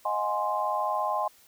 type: chord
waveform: sine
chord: F minor seventh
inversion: third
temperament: equal with one note detuned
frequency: 622.3 / 716.4 / 830.6 / 1046.5 Hz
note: Eb5 / F5 / Ab5 / C6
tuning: 0 / +44 / 0 / 0 cents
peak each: -32 / -34 / -30 / -29 dBFS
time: 0.05-1.28 s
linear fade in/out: 5 ms
effects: white hiss -58 dBFS RMS until 1.47 s